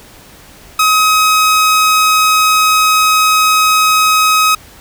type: tone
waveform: sawtooth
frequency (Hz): 1268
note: D#6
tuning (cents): +32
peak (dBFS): -4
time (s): 0.79-4.55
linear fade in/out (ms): 5
effects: pink hiss -39 dBFS RMS until 4.8 s